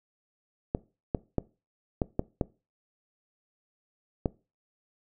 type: clicks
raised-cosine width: 2 ms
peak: -12 dBFS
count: 7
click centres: 0.749 / 1.148 / 1.383 / 2.018 / 2.194 / 2.412 / 4.258 s
effects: noise-tail reverb RT60 0.3 s tail -21 dB re dry